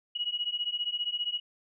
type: beating tone pair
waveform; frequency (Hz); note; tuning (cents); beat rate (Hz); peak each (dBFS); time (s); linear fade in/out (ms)
sine; 2900 / 2915; F#7 / F#7; -35 / -26; 15; -33 / -32; 0.15-1.4; 10
effects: none